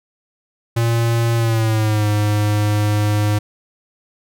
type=tone with pitch glide; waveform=square; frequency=116.2 to 104.73 Hz; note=A#2 to G#2; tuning=-5 to +15 cents; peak=-15 dBFS; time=0.76-3.39 s; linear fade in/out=10 ms; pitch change=-180 cents; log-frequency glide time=1.36-2.07 s; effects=none